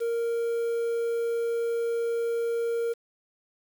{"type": "tone with quantisation", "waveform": "triangle", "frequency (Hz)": 465.3, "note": "A#4", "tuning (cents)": -3, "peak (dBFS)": -23, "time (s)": [0, 2.94], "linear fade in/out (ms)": 20, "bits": 8, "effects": []}